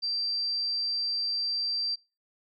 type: tone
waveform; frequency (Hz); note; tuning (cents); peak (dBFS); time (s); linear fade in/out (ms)
sine; 4699; D8; 0; -27; 0.02-1.96; 20
effects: noise-tail reverb RT60 0.3 s tail -24 dB re dry